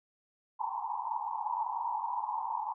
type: band-pass noise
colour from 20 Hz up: pink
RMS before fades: -35 dBFS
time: 0.59-2.74 s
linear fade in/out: 20 ms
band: 840 to 1000 Hz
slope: 96 dB/octave
effects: none